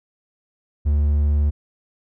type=tone; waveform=triangle; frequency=73.42 Hz; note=D2; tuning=in tune; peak=-13 dBFS; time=0.85-1.51 s; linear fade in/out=20 ms; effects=none